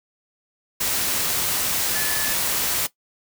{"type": "tone in noise", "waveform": "sine", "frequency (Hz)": 1729, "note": "A6", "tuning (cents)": -31, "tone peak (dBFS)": -28, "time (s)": [1.95, 2.34], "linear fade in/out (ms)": 10, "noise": "white", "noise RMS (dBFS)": -23, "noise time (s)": [0.8, 2.87], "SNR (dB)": -8, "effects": ["noise-tail reverb RT60 0.1 s tail -17 dB re dry"]}